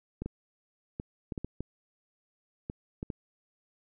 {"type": "clicks", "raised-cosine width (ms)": 3, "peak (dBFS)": -22, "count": 10, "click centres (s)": [0.22, 0.26, 0.999, 1.322, 1.378, 1.446, 1.606, 2.699, 3.029, 3.102], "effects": []}